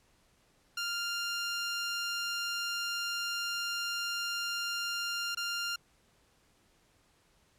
15% pulse tone with dropouts, 1396.9 Hz, F6, in tune, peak -26 dBFS, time 0.77-5.76 s, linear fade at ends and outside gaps 5 ms, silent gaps 5.349-5.371 s, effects pink hiss -68 dBFS RMS until 7.58 s + low-pass 11000 Hz 12 dB/octave

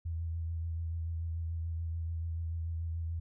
sine tone with vibrato, 82.6 Hz, E2, 4 cents sharp, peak -33 dBFS, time 0.05-3.2 s, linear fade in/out 10 ms, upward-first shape triangle, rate 6.9 Hz, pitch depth 33 cents each way, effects none

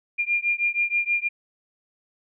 sine beating tone pair, 2400 / 2406.3 Hz, D7 / D7, +37 / +41 cents, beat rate 6.3 Hz, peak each -24 dBFS, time 0.18-1.29 s, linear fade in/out 20 ms, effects none

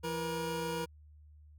25% pulse tone pair together, 168.1 / 477 Hz, E3 / A#4, +34 / +40 cents, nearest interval octave + tritone, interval 1806 cents, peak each -35 / -32 dBFS, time 0.03-0.86 s, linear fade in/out 20 ms, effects added 75 Hz sine -54 dBFS peak until 1.58 s

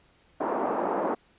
white band-pass noise, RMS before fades -28 dBFS, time 0.4-1.15 s, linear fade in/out 10 ms, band 230 to 990 Hz, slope 24 dB/octave, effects pink hiss -62 dBFS RMS until 1.38 s + resampled to 8000 Hz

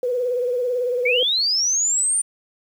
sine tone with vibrato, 493.9 Hz, B4, in tune, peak -19 dBFS, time 0.03-1.23 s, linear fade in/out 2 ms, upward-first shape sine, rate 18 Hz, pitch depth 54 cents each way
sine linear sweep, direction up, 2174 to 9180 Hz, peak -17 dBFS, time 1.05-2.22 s, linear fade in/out 10 ms
effects 8-bit

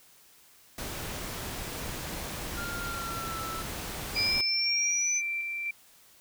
pink noise, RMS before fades -37 dBFS, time 0.78-4.41 s, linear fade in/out 2 ms
triangle tone with pitch glide, 1396.9 to 1321.5 Hz, F6 to E6, 0 to +4 cents, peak -34 dBFS, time 2.57-3.62 s, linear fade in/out 10 ms, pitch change -96 cents, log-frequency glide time 2.82-3.41 s
sine linear sweep, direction up, 4910 to 6100 Hz, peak -26 dBFS, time 4.14-5.22 s, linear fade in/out 50 ms
sine tone with tremolo, 2349 Hz, D7, in tune, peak -29 dBFS, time 4.16-5.71 s, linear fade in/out 5 ms, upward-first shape square, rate 2 Hz, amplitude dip 25%
effects white hiss -58 dBFS RMS until 6.2 s

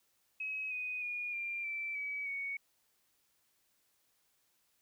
sine tone with pitch steps, 2552 / 2495 / 2440 / 2385 / 2332 / 2280 / 2229 Hz, D#7 / D#7 / D#7 / D7 / D7 / C#7 / C#7, +43 / +4 / -34 / +26 / -13 / +48 / +9 cents, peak -36 dBFS, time 0.4-2.57 s, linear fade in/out 5 ms, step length 310 ms, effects white hiss -75 dBFS RMS until 4.81 s

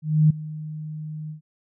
sine tone with ADSR envelope, 154.2 Hz, D#3, 15 cents flat, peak -11 dBFS, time 0.02-1.41 s, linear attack 280 ms, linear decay 9 ms, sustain -19 dB, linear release 110 ms, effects none

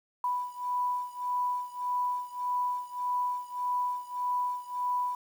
sine beating tone pair, 987.8 / 989.5 Hz, B5 / B5, 0 / +3 cents, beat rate 1.7 Hz, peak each -31 / -33 dBFS, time 0.24-5.15 s, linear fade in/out 2 ms, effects 9-bit

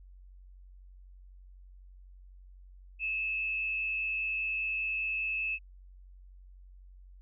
sine tone with frequency modulation, 2600 Hz, E7, 24 cents flat, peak -30 dBFS, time 2.99-5.59 s, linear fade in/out 50 ms, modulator 105 Hz, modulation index 0.52, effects added 46 Hz sine -50 dBFS peak until 7.21 s

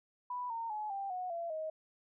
sine tone with pitch steps, 987.8 / 916.3 / 850.1 / 788.6 / 731.5 / 678.6 / 629.5 Hz, B5 / A#5 / G#5 / G5 / F#5 / F5 / D#5, 0 / -30 / +40 / +10 / -20 / -50 / +20 cents, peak -36 dBFS, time 0.3-1.7 s, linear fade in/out 5 ms, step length 200 ms, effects none

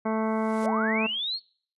harmonic tone, 220 Hz, A3, in tune, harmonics 1 / 2 / 3 / 4 / 5 / 6 / 7 / 9 / 10, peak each -27 / -31 / -31 / -34 / -35 / -42 / -42 / -46 / -46 dBFS, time 0.05-1.07 s, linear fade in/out 10 ms
white noise with exponential growth, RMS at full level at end -43 dBFS, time 0.1-0.66 s, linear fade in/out 1 ms, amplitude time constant 120 ms
sine linear sweep, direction up, 392 to 4436 Hz, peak -27 dBFS, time 0.62-1.4 s, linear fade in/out 50 ms
effects noise-tail reverb RT60 0.5 s tail -24 dB re dry + resampled to 24000 Hz

